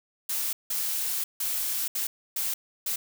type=noise bursts at uneven times; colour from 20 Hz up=blue; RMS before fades=-29 dBFS; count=6; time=0.29-0.53 / 0.7-1.24 / 1.4-1.88 / 1.95-2.07 / 2.36-2.54 / 2.86-2.96 s; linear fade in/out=5 ms; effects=none